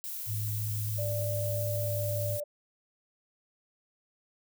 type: noise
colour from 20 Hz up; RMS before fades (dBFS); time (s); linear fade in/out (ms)
violet; -38; 0.04-2.4; 0
type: tone with pitch glide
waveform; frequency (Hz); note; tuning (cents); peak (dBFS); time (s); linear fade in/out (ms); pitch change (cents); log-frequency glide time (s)
sine; 106.1 to 105.37; G#2 to G#2; +38 to +26; -31; 0.26-2.39; 50; -12; 1.65-1.9
type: tone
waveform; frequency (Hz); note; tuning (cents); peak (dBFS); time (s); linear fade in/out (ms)
sine; 587; D5; -1; -33; 0.98-2.44; 10
effects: none